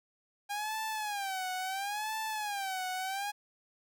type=tone with vibrato; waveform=sawtooth; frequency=806 Hz; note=G5; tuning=48 cents sharp; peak=-30 dBFS; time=0.49-3.32 s; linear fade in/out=20 ms; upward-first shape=sine; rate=0.73 Hz; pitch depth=150 cents each way; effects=none